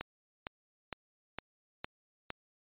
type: click train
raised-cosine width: 0.3 ms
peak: -21 dBFS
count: 6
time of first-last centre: 0.01-2.304 s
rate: 2.18 Hz
effects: resampled to 8000 Hz